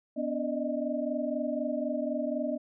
sine tone cluster, 248.5 / 289.2 / 602 / 626 Hz, B3 / D4 / D5 / D#5, +11 / -27 / +43 / +10 cents, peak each -33 / -35 / -34 / -35 dBFS, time 0.16-2.58 s, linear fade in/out 20 ms, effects none

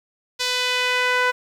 sawtooth tone with band-pass filter sweep, 499.1 Hz, B4, 18 cents sharp, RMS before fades -21 dBFS, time 0.39-1.32 s, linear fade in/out 20 ms, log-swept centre 4400 to 1500 Hz, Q 1.4, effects 8-bit

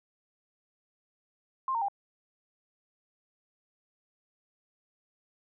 sine tone with pitch steps, 1055 / 918.4 / 799.5 Hz, C6 / A#5 / G5, +14 / -26 / +34 cents, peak -27 dBFS, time 1.68-1.884 s, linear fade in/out 2 ms, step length 68 ms, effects none

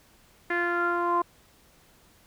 sawtooth tone with low-pass filter sweep, 347.3 Hz, F4, 10 cents flat, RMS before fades -26 dBFS, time 0.5-1.22 s, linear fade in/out 5 ms, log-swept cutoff 1900 to 1000 Hz, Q 7.1, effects pink hiss -59 dBFS RMS until 2.26 s

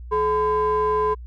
triangle ring-modulated tone, 293.7 Hz, D4, in tune, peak -13 dBFS, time 0.11-1.15 s, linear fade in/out 20 ms, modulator 721 Hz, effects added 60 Hz sine -34 dBFS peak until 1.26 s

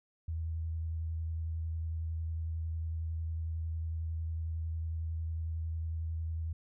sine tone with vibrato, 81.1 Hz, E2, 28 cents flat, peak -33 dBFS, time 0.28-6.53 s, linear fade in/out 5 ms, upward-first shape sine, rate 11 Hz, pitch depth 18 cents each way, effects none

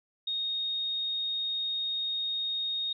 sine tone, 3719 Hz, A#7, 5 cents flat, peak -29 dBFS, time 0.27-2.93 s, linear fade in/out 5 ms, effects none

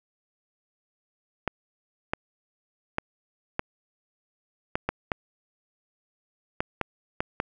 clicks, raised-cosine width 0.5 ms, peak -10 dBFS, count 11, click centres 1.477 / 2.135 / 2.984 / 3.594 / 4.755 / 4.89 / 5.118 / 6.605 / 6.813 / 7.205 / 7.401 s, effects none

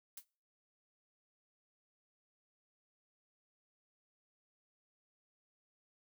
blue noise with exponential decay, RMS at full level -42 dBFS, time 0.17-0.25 s, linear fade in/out 5 ms, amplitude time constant 17 ms, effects noise-tail reverb RT60 0.4 s tail -23 dB re dry

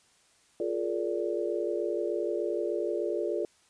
sine chord, Bb dominant seventh, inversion second, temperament just, 349.6 / 419.5 / 466.2 / 582.7 Hz, F4 / Ab4 / Bb4 / D5, +2 / +17 / 0 / -14 cents, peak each -32 / -33 / -35 / -34 dBFS, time 0.6-3.45 s, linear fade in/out 2 ms, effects white hiss -64 dBFS RMS until 3.69 s + resampled to 22050 Hz

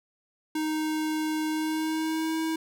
square tone with pitch glide, 311.1 to 321 Hz, D#4 to E4, 0 to -46 cents, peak -27 dBFS, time 0.55-2.56 s, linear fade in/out 5 ms, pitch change +54 cents, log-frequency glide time 1.49-2.37 s, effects none

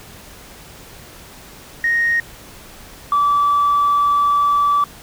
sine tone pair in turn, 1864.7 / 1155.8 Hz, A#6 / D6, 0 / -28 cents, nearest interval minor sixth, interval 828 cents, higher first, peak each -13 / -11 dBFS, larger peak second, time 1.84-2.2 / 3.12-4.84 s, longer second, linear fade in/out 2 ms, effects tanh soft clip ceiling -9 dBFS + pink hiss -40 dBFS RMS until 5.02 s

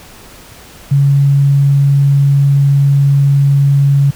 sine tone, 140 Hz, C#3, 18 cents sharp, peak -6 dBFS, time 0.91-4.11 s, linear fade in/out 10 ms, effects pink hiss -37 dBFS RMS until 4.15 s

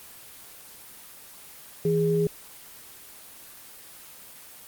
sine tone pair together, 163.6 / 412.5 Hz, E3 / G#4, -13 / -12 cents, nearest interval octave + major third, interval 1601 cents, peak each -24 / -22 dBFS, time 1.85-2.27 s, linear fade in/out 2 ms, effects white hiss -46 dBFS RMS until 4.67 s + Opus 24 kbps

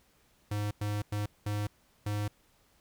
square tone bursts at uneven times, 103.83 Hz, G#2, in tune, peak -31 dBFS, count 5, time 0.51-0.71 / 0.81-1.02 / 1.12-1.26 / 1.46-1.67 / 2.06-2.28 s, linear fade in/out 5 ms, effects pink hiss -67 dBFS RMS until 2.8 s

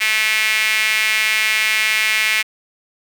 sawtooth tone with high-pass filter, 217 Hz, A3, 24 cents flat, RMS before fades -17 dBFS, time 0-2.43 s, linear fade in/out 20 ms, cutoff 2200 Hz, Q 4.2, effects none

